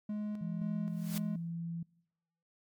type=tone with tremolo; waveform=triangle; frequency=210 Hz; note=G#3; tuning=19 cents sharp; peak=-32 dBFS; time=0.09-1.36 s; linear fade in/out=5 ms; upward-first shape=square; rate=1.9 Hz; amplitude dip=40%
type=tone; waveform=sine; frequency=168 Hz; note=E3; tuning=33 cents sharp; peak=-36 dBFS; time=0.41-1.83 s; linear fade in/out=5 ms
type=noise with exponential growth; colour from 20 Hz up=white; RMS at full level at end=-39 dBFS; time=0.87-1.18 s; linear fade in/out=1 ms; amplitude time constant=67 ms
effects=noise-tail reverb RT60 0.9 s tail -26 dB re dry + MP3 96 kbps